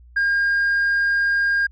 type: tone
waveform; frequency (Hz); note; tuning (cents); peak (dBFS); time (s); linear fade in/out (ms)
sine; 1614; G#6; -50; -14; 0.16-1.67; 10
effects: tanh soft clip ceiling -15 dBFS + added 60 Hz sine -44 dBFS peak until 1.71 s